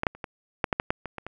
clicks, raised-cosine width 0.5 ms, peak -11 / -6 / -30 / -18 / -7 / -8 / -8 / -8 / -19 / -20 / -21 dBFS, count 11, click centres 0.034 / 0.068 / 0.15 / 0.242 / 0.642 / 0.728 / 0.799 / 0.905 / 1.057 / 1.183 / 1.266 s, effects none

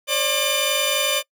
sawtooth tone cluster, 542 / 593 / 2396 / 3000 / 3582 Hz, C#5 / D5 / D7 / F#7 / A7, -39 / +17 / +34 / +23 / +30 cents, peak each -22 dBFS, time 0.07-1.23 s, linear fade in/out 50 ms, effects noise-tail reverb RT60 0.1 s tail -23 dB re dry

